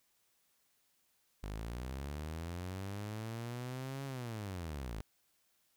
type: linear two-way sweep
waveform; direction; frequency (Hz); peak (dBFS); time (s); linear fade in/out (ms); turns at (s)
sawtooth; up then down; 49 to 138.59 to 49; -36; 1.43-5.01; 0; 4.05
effects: white hiss -75 dBFS RMS until 5.76 s